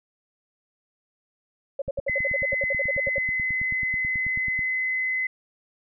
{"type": "tone bursts", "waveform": "sine", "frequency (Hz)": 554.4, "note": "C#5", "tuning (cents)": 0, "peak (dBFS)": -24, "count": 16, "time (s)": [1.79, 3.184], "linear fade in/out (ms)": 5, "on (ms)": 29, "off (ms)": 62}
{"type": "click train", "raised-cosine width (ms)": 5, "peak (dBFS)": -25, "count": 26, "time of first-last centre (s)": [1.88, 4.591], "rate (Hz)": 9.22}
{"type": "tone", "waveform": "sine", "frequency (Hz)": 2036, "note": "C7", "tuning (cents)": -48, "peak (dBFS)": -23, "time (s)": [2.08, 5.27], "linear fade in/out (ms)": 5}
{"effects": []}